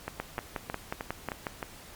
two click trains, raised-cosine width 0.5 ms, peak -16 / -18 dBFS, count 8 / 6, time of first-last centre 0.2-1.468 / 0.08-1.628 s, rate 5.52 / 3.23 Hz, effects pink hiss -49 dBFS RMS until 1.95 s + MP3 96 kbps

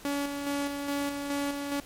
sawtooth tone with tremolo, 283.7 Hz, C#4, 40 cents sharp, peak -24 dBFS, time 0.05-1.8 s, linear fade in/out 0 ms, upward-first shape square, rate 2.4 Hz, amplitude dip 40%, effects pink hiss -50 dBFS RMS until 1.85 s + MP3 64 kbps

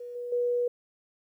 sine tone with level steps, 485.7 Hz, B4, 29 cents flat, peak -37 / -33 / -24 dBFS, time 0-0.68 s, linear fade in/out 5 ms, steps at 0.15 / 0.32 s, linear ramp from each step 5 ms, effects 11-bit

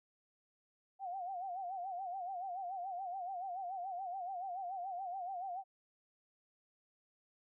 sine tone with vibrato, 740 Hz, F#5, in tune, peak -39 dBFS, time 0.99-5.64 s, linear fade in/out 50 ms, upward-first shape sine, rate 7 Hz, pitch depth 110 cents each way, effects none

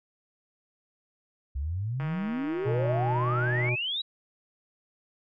sine exponential sweep, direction up, 64.2 to 3951 Hz, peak -28 dBFS, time 1.55-4.02 s, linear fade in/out 10 ms
click train, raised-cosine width 0.5 ms, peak -25 dBFS, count 268, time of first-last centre 2-3.69 s, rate 158 Hz
harmonic tone, 122.6 Hz, B2, 12 cents flat, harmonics 1 / 3 / 5 / 7 / 9, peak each -26 / -34 / -37 / -43 / -51 dBFS, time 2.65-3.76 s, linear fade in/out 20 ms
effects none

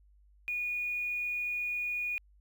sine tone with quantisation, 2453 Hz, D#7, 25 cents flat, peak -31 dBFS, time 0.48-2.18 s, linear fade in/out 0 ms, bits 9, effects added 50 Hz sine -59 dBFS peak until 2.4 s

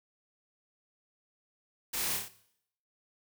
white noise with echo, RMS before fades -35 dBFS, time 1.93-2.17 s, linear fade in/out 10 ms, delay 29 ms, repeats 4, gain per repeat -3 dB, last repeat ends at 2.286 s, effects noise-tail reverb RT60 0.7 s tail -17 dB re dry

